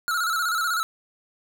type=tone with vibrato; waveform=square; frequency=1371 Hz; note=F6; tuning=32 cents flat; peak=-23 dBFS; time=0.08-0.83 s; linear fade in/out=0 ms; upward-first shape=square; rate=16 Hz; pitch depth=75 cents each way; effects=10-bit